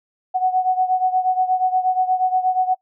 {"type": "beating tone pair", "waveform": "sine", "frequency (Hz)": [740, 748.4], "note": ["F#5", "F#5"], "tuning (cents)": [0, 20], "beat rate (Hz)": 8.4, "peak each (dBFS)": [-17, -21], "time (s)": [0.34, 2.75], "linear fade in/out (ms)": 20, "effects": ["noise-tail reverb RT60 0.1 s tail -23 dB re dry"]}